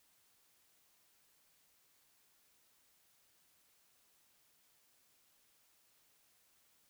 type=silence; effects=white hiss -72 dBFS RMS until 6.89 s